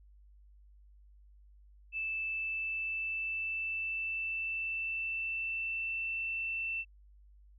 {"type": "tone with pitch glide", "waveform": "sine", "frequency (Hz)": [2637, 2675], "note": ["E7", "E7"], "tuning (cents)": [0, 25], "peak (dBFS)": -33, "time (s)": [1.92, 6.85], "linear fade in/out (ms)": 50, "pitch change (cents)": 25, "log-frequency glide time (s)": [2.24, 6.2], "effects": ["added 50 Hz sine -56 dBFS peak until 7.58 s"]}